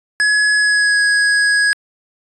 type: tone with pitch glide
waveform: square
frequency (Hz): 1690 to 1661.9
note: G#6 to G#6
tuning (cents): +30 to +1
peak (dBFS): -12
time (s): 0.2-1.73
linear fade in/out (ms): 0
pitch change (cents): -29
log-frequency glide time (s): 0.57-1.01
effects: resampled to 24000 Hz